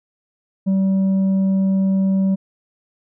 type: tone with tanh clipping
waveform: sine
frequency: 192.2 Hz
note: G3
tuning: 34 cents flat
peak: -15 dBFS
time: 0.66-2.36 s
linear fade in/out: 20 ms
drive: 4 dB
effects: none